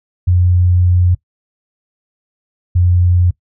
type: tone pair in turn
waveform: sine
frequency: 89.4 / 88.91 Hz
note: F2 / F2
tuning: +41 / +31 cents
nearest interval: unison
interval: 10 cents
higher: first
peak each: -8 dBFS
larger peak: neither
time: 0.27-1.15 / 2.75-3.31 s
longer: first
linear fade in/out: 10 ms
effects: noise-tail reverb RT60 0.1 s tail -20 dB re dry